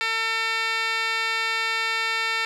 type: tone with band-pass filter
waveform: 15% pulse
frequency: 450 Hz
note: A4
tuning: 39 cents sharp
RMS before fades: -25 dBFS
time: 0.01-2.45 s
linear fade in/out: 0 ms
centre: 2800 Hz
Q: 3.8
effects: none